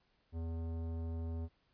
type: tone with tanh clipping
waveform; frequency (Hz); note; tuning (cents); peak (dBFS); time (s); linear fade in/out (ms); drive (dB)
sine; 82.41; E2; 0; -39; 0.32-1.49; 50; 16
effects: pink hiss -75 dBFS RMS until 1.73 s + resampled to 11025 Hz